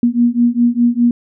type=beating tone pair; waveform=sine; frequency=236.6 / 241.5 Hz; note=A#3 / B3; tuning=+26 / -39 cents; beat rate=4.9 Hz; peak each=-13 dBFS; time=0.03-1.11 s; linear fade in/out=2 ms; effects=none